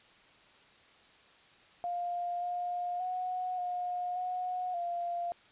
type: tone with pitch steps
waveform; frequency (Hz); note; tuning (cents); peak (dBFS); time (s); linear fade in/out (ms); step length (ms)
sine; 703 / 710 / 733 / 717 / 729 / 695; F5 / F5 / F#5 / F5 / F#5 / F5; +11 / +28 / -16 / +45 / -26 / -9; -32; 1.84-5.32; 0; 580
effects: white hiss -60 dBFS RMS until 5.51 s + resampled to 8000 Hz